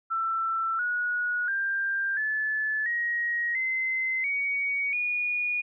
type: tone with pitch steps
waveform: sine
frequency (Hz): 1336 / 1456.9 / 1588.8 / 1732.6 / 1889.4 / 2060 / 2247 / 2450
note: E6 / F#6 / G6 / A6 / A#6 / C7 / C#7 / D#7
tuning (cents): +23 / -27 / +23 / -27 / +23 / -28 / +23 / -27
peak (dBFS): -25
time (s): 0.1-5.62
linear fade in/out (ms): 20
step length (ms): 690
effects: none